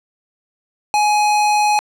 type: tone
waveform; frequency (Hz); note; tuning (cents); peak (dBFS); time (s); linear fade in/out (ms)
square; 838; G#5; +15; -13; 0.94-1.79; 0
effects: low-pass 9000 Hz 12 dB/octave + 7-bit